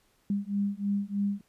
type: beating tone pair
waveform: sine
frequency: 199.7 / 202.9 Hz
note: G3 / G#3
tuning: +32 / -40 cents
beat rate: 3.2 Hz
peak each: -30 dBFS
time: 0.3-1.41 s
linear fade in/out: 2 ms
effects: pink hiss -68 dBFS RMS until 1.48 s + resampled to 32000 Hz